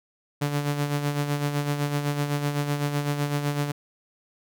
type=tone with tremolo; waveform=sawtooth; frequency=145 Hz; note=D3; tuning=22 cents flat; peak=-18 dBFS; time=0.41-3.72 s; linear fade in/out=10 ms; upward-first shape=sine; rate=7.9 Hz; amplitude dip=55%; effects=none